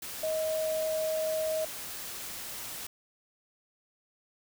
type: tone in noise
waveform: sine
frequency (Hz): 631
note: D#5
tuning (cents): +24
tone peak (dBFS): -28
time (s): 0.23-1.65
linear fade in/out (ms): 5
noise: white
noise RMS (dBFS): -40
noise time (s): 0.02-2.87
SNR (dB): +9
effects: none